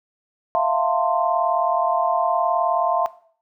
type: chord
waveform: sine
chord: F major seventh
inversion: third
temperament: equal with one note detuned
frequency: 659.3 / 698.5 / 897.5 / 1046.5 Hz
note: E5 / F5 / A5 / C6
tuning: 0 / 0 / +34 / 0 cents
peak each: -21 / -21 / -24 / -23 dBFS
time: 0.55-3.06 s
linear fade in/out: 0 ms
effects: noise-tail reverb RT60 0.5 s tail -17 dB re dry